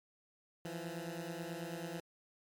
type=beating tone pair; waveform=15% pulse; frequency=164.81 / 174.01 Hz; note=E3 / F3; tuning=0 / -6 cents; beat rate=9.2 Hz; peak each=-37 / -38 dBFS; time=0.65-2 s; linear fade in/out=2 ms; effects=MP3 96 kbps